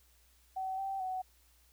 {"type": "tone with pitch steps", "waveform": "sine", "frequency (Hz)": [759, 777, 747], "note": ["F#5", "G5", "F#5"], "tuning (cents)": [44, -16, 16], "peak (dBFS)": -34, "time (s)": [0.56, 1.22], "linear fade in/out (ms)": 10, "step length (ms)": 220, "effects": ["added 60 Hz sine -66 dBFS peak until 1.72 s", "white hiss -68 dBFS RMS until 1.72 s"]}